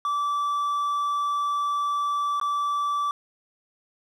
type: tone with dropouts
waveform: triangle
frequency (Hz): 1160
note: D6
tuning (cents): -22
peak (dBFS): -21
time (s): 0.05-3.11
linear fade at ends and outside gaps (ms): 1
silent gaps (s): 2.399-2.413
effects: none